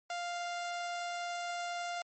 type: tone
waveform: sawtooth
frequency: 698.5 Hz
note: F5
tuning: in tune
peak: -32 dBFS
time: 0.1-2.02 s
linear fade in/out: 2 ms
effects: MP3 32 kbps